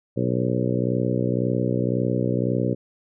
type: harmonic tone with a mistuned harmonic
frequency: 61.9 Hz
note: B1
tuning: 5 cents sharp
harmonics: 2 / 3 / 4 / 5 / 6 / 7 / 8 / 9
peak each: -25 / -27 / -28 / -29 / -30 / -30 / -31 / -32 dBFS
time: 0.16-2.75 s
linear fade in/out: 20 ms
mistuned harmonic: 9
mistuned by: -18 cents
effects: none